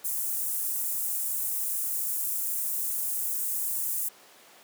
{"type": "high-pass noise", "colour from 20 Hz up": "white", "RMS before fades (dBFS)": -30, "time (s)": [0.04, 4.09], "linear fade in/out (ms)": 10, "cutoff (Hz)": 8200, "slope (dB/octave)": 24, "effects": ["pink hiss -53 dBFS RMS until 4.63 s", "high-pass 400 Hz 12 dB/octave"]}